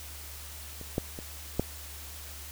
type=clicks; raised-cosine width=2 ms; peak=-30 / -14 / -25 / -12 dBFS; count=4; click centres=0.813 / 0.981 / 1.189 / 1.596 s; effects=added 73 Hz sine -45 dBFS peak until 2.51 s + white hiss -45 dBFS RMS until 2.51 s